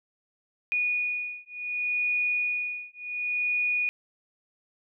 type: beating tone pair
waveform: sine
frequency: 2459 / 2459.68 Hz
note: D#7 / D#7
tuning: -21 / -21 cents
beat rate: 0.68 Hz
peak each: -29 / -29 dBFS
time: 0.72-3.89 s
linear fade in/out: 0 ms
effects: none